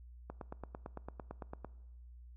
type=click train; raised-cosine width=1 ms; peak=-29 dBFS; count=13; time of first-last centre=0.3-1.647 s; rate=8.91 Hz; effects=noise-tail reverb RT60 1.0 s tail -20 dB re dry + added 60 Hz sine -51 dBFS peak until 2.36 s